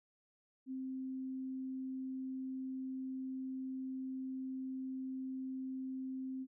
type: tone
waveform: sine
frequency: 261.9 Hz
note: C4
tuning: 2 cents sharp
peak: -39 dBFS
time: 0.66-6.47 s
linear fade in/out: 50 ms
effects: none